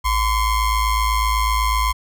square ring-modulated tone, 538 Hz, C5, 48 cents sharp, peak -14 dBFS, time 0.04-1.93 s, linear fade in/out 20 ms, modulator 484 Hz, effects none

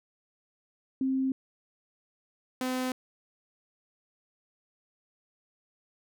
sine / sawtooth tone pair in turn, 264.5 / 255.6 Hz, C4 / C4, +19 / -40 cents, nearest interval minor second, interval 59 cents, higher first, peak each -25 dBFS, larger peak neither, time 1.01-1.32 / 2.61-2.92 s, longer neither, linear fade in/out 2 ms, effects none

